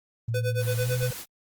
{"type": "tone with pitch glide", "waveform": "sine", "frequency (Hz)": [114.9, 123.86], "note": ["A#2", "B2"], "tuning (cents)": [-25, 5], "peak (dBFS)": -25, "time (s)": [0.28, 1.11], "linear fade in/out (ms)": 5, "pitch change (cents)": 130, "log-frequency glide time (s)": [0.78, 0.91]}
{"type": "tone with tremolo", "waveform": "square", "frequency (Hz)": 501, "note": "B4", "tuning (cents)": 25, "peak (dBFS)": -26, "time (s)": [0.34, 1.13], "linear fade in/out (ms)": 5, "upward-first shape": "sine", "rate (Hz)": 8.9, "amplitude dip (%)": 95}
{"type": "noise", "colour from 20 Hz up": "white", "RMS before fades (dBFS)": -38, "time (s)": [0.58, 1.26], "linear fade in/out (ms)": 50}
{"effects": ["Opus 32 kbps"]}